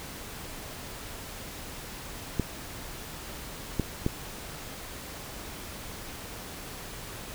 clicks, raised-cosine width 3 ms, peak -12 dBFS, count 3, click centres 2.397 / 3.797 / 4.064 s, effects pink hiss -41 dBFS RMS until 7.34 s

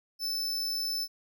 45% pulse tone, 5274 Hz, E8, in tune, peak -30 dBFS, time 0.19-1.08 s, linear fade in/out 50 ms, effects none

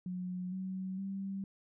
sine tone with pitch steps, 181.6 / 188.11 / 194.86 Hz, F#3 / F#3 / G3, -32 / +29 / -10 cents, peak -36 dBFS, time 0.06-1.44 s, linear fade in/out 2 ms, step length 460 ms, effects none

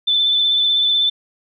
sine tone with vibrato, 3520 Hz, A7, in tune, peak -13 dBFS, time 0.07-1.1 s, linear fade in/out 10 ms, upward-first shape sine, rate 16 Hz, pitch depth 22 cents each way, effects none

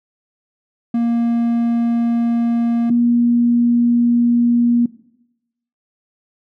triangle / sine tone pair in turn, 234.2 / 238.2 Hz, A#3 / A#3, +8 / +38 cents, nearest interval unison, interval 30 cents, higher second, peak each -12 / -11 dBFS, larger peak second, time 0.94-2.9 / 2.9-4.86 s, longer neither, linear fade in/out 5 ms, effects noise-tail reverb RT60 0.9 s tail -19 dB re dry

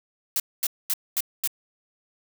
blue noise bursts, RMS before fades -24 dBFS, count 5, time 0.36-1.475 s, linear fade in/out 2 ms, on 39 ms, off 230 ms, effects none

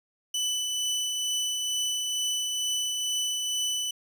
25% pulse tone with tremolo, 2989 Hz, F#7, 17 cents sharp, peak -22 dBFS, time 0.34-3.91 s, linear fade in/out 5 ms, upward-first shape triangle, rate 2.2 Hz, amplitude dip 30%, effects none

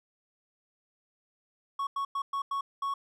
triangle tone bursts at uneven times, 1108.7 Hz, C#6, in tune, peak -27 dBFS, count 6, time 1.79-1.87 / 1.96-2.05 / 2.15-2.22 / 2.33-2.42 / 2.51-2.61 / 2.82-2.94 s, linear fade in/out 5 ms, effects none

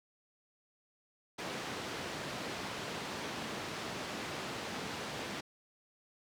pink band-pass noise, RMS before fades -41 dBFS, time 1.38-5.41 s, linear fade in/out 10 ms, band 170 to 5100 Hz, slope 12 dB/octave, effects none

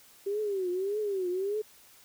sine tone with vibrato, 390.1 Hz, G4, 8 cents flat, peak -28 dBFS, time 0.26-1.62 s, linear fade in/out 10 ms, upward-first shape triangle, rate 1.7 Hz, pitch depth 180 cents each way, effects white hiss -57 dBFS RMS until 2.04 s

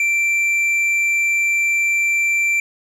sine tone with tanh clipping, 2349 Hz, D7, in tune, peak -16 dBFS, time 0-2.6 s, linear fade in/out 2 ms, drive 6 dB, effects none

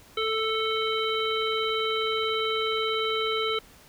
harmonic tone with a mistuned harmonic, 440.8 Hz, A4, 3 cents sharp, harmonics 1 / 3 / 5 / 7 / 9, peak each -28 / -30 / -34 / -31 / -35 dBFS, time 0.17-3.59 s, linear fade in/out 5 ms, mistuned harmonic 9, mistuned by -22 cents, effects pink hiss -53 dBFS RMS until 3.88 s

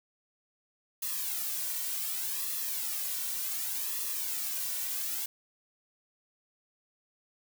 blue noise with flanger, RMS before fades -34 dBFS, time 1.02-5.26 s, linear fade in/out 5 ms, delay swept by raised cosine 1.3 to 2.4 ms, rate 0.67 Hz, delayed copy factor -0.8, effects none

